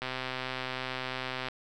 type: click train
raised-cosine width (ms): 0.3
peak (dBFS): -18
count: 190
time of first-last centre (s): 0.02-1.485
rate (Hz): 129
effects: none